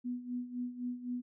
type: tone with tremolo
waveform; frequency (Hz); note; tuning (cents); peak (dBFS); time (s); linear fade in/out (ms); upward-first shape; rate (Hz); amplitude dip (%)
sine; 246.3; B3; -5; -33; 0.04-1.22; 20; sine; 3.9; 75
effects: none